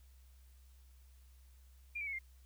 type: tone with pitch steps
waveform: sine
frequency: 2400 / 2298 / 2201 / 2108 Hz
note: D7 / D7 / C#7 / C7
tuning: +37 / -38 / -13 / +12 cents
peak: -38 dBFS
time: 1.95-2.19 s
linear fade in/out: 10 ms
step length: 60 ms
effects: added 64 Hz sine -58 dBFS peak until 2.45 s + white hiss -72 dBFS RMS until 2.45 s